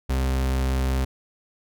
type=tone; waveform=40% pulse; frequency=65.41 Hz; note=C2; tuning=in tune; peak=-20 dBFS; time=0.09-1.05 s; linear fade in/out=10 ms; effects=none